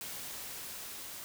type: noise with level ramp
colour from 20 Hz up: white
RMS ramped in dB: -42 to -45 dBFS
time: 0.01-1.24 s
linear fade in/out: 0 ms
effects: none